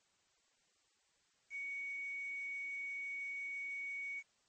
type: tone with quantisation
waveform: sine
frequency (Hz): 2237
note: C#7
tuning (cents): +15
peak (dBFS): -40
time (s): 1.5-4.23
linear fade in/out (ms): 50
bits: 10
effects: white hiss -75 dBFS RMS until 4.48 s + MP3 32 kbps